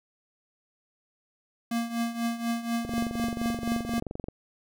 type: tone with tremolo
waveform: square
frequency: 233 Hz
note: A#3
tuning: 1 cent flat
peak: -25 dBFS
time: 1.71-4 s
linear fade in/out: 5 ms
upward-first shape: triangle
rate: 4.1 Hz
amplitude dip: 80%
type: click train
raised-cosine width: 2 ms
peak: -21 dBFS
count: 34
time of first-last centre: 2.85-4.285 s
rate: 23 Hz
effects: none